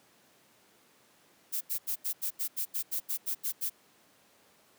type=noise bursts; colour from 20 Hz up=violet; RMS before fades=-32 dBFS; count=13; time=1.52-3.699 s; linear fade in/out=20 ms; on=91 ms; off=83 ms; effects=pink hiss -63 dBFS RMS until 4.78 s + high-pass 200 Hz 12 dB/octave